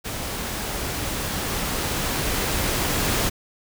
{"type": "noise with level ramp", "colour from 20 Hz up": "pink", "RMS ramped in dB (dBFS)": [-30, -22], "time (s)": [0.04, 3.3], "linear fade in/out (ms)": 20, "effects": []}